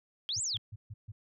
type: exponential two-way sweep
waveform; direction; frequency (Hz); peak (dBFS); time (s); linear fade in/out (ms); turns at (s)
sine; up then down; 3131 to 8280 to 3131; -31; 0.29-0.57; 0; 0.42
type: tone bursts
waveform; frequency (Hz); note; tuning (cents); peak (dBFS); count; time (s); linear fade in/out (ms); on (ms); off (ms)
sine; 105.8; G#2; +33; -40; 5; 0.36-1.12; 10; 40; 140
effects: none